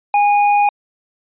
triangle tone with tanh clipping, 821 Hz, G#5, 20 cents flat, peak -12 dBFS, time 0.14-0.69 s, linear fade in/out 2 ms, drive 15 dB, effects resampled to 8000 Hz

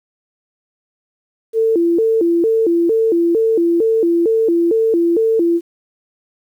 sine tone with vibrato, 390 Hz, G4, 9 cents flat, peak -11 dBFS, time 1.53-5.61 s, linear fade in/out 50 ms, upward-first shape square, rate 2.2 Hz, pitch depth 240 cents each way, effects 8-bit

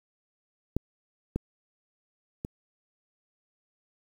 clicks, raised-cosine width 3 ms, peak -13 / -15 / -20 dBFS, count 3, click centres 0.766 / 1.36 / 2.449 s, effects 8-bit

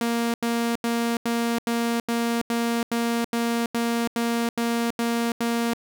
sawtooth tone bursts, 233.7 Hz, A#3, 5 cents sharp, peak -18 dBFS, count 14, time 0.01-5.735 s, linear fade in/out 2 ms, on 330 ms, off 85 ms, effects none

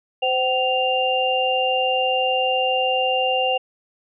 sine tone cluster, 517 / 761 / 2792 Hz, C5 / F#5 / F7, -21 / +48 / -1 cents, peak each -22 dBFS, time 0.22-3.58 s, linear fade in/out 10 ms, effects none

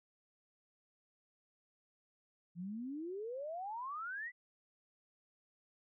sine exponential sweep, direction up, 165.6 to 2024 Hz, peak -40 dBFS, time 2.55-4.32 s, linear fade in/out 50 ms, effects none

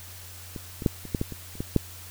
clicks, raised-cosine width 3 ms, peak -22 / -21 / -7 / -25 / -12 / -13 / -23 / -30 / -16 / -6 dBFS, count 10, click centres 0.562 / 0.822 / 0.862 / 1.053 / 1.148 / 1.214 / 1.323 / 1.554 / 1.605 / 1.763 s, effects added 90 Hz sine -45 dBFS peak until 2.1 s + white hiss -45 dBFS RMS until 2.1 s

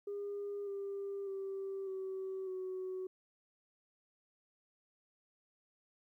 sine tone with pitch steps, 405.4 / 397.1 / 388.9 / 380.9 / 373 Hz, G#4 / G4 / G4 / G4 / F#4, -42 / +22 / -14 / -50 / +14 cents, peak -37 dBFS, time 0.07-3.07 s, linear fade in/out 5 ms, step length 600 ms, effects tanh soft clip ceiling -35 dBFS + 13-bit

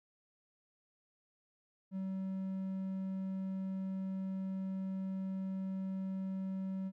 triangle tone, 190.6 Hz, G3, 48 cents flat, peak -34 dBFS, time 1.91-6.92 s, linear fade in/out 50 ms, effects none

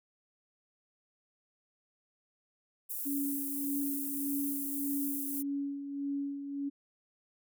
pink high-pass noise, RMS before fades -38 dBFS, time 2.89-5.43 s, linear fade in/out 20 ms, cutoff 11000 Hz, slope 24 dB/octave
sine tone with tremolo, 281 Hz, C#4, 24 cents sharp, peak -31 dBFS, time 3.05-6.7 s, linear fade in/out 20 ms, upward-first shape sine, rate 1.7 Hz, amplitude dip 55%
effects none

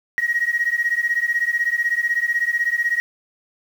sine beating tone pair, 1885 / 1901 Hz, A#6 / A#6, +19 / +33 cents, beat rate 16 Hz, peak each -20 dBFS, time 0.18-3 s, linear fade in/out 0 ms, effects tanh soft clip ceiling -11 dBFS + 7-bit

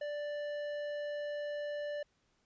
sine tone with tanh clipping, 587.3 Hz, D5, in tune, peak -38 dBFS, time 0.01-2.03 s, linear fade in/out 5 ms, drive 12 dB, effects pink hiss -75 dBFS RMS until 2.45 s + resampled to 16000 Hz

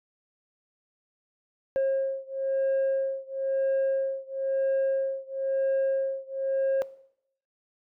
sine beating tone pair, 538 / 539 Hz, C5 / C#5, +48 / -49 cents, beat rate 1 Hz, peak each -25 dBFS, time 1.76-6.82 s, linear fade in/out 0 ms, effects noise-tail reverb RT60 0.7 s tail -20 dB re dry + tanh soft clip ceiling -21 dBFS

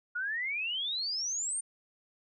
sine exponential sweep, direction up, 1413 to 9090 Hz, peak -31 dBFS, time 0.15-1.61 s, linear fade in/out 10 ms, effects none

